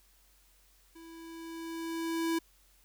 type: tone with level ramp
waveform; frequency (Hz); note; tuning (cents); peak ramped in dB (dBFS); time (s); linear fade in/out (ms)
square; 329.6; E4; 0; -50 to -28; 0.95-2.39; 10
effects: added 46 Hz sine -65 dBFS peak until 2.84 s + white hiss -66 dBFS RMS until 2.84 s